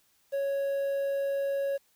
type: tone with quantisation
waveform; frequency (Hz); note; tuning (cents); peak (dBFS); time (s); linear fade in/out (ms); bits
triangle; 554.4; C#5; 0; -25; 0.32-1.78; 20; 9
effects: white hiss -68 dBFS RMS until 1.95 s